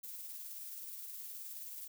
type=noise with tremolo; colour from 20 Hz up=violet; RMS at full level=-45 dBFS; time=0.03-1.88 s; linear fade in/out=10 ms; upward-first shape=triangle; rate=19 Hz; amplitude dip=35%; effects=none